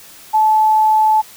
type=tone; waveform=sine; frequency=867 Hz; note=A5; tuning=26 cents flat; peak=-9 dBFS; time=0.33-1.22 s; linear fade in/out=20 ms; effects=white hiss -40 dBFS RMS until 1.36 s